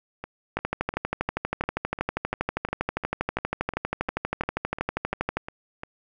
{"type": "two click trains", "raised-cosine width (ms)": 0.5, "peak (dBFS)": [-10, -19], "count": [61, 17], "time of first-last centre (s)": [[0.57, 5.37], [0.24, 5.834]], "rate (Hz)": [12.5, 2.86], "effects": []}